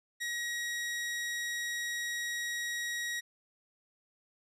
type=tone; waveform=sawtooth; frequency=1900 Hz; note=A#6; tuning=33 cents sharp; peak=-30 dBFS; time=0.2-3.21 s; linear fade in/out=20 ms; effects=low-pass 11000 Hz 12 dB/octave